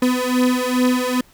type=beating tone pair; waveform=35% pulse; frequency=250 / 252.4 Hz; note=B3 / B3; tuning=+21 / +38 cents; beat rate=2.4 Hz; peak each=-17 dBFS; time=0.02-1.21 s; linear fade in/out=5 ms; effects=pink hiss -52 dBFS RMS until 1.33 s